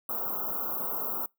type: band-stop noise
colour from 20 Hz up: white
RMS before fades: -32 dBFS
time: 0.09-1.26 s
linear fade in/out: 2 ms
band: 1400 to 13000 Hz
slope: 96 dB/octave
effects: noise-tail reverb RT60 0.2 s tail -26 dB re dry + high-pass 200 Hz 12 dB/octave